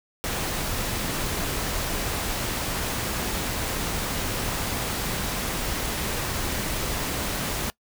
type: noise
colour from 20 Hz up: pink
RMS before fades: -28 dBFS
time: 0.24-7.7 s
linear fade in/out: 0 ms
effects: noise-tail reverb RT60 0.1 s tail -22 dB re dry